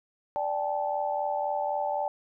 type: chord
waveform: sine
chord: D suspended fourth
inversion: none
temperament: equal with one note detuned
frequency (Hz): 587.3 / 784 / 867.9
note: D5 / G5 / A5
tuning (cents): 0 / 0 / -24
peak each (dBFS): -31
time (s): 0.36-2.08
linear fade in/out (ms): 0
effects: none